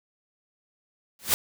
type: noise with exponential growth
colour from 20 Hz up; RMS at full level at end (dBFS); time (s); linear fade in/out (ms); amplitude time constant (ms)
white; -17; 1.19-1.34; 1; 31
effects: none